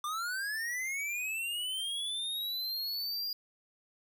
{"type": "linear sweep", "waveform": "square", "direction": "up", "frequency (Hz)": [1174.7, 4854], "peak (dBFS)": -34, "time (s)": [0.04, 3.33], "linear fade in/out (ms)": 2, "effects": []}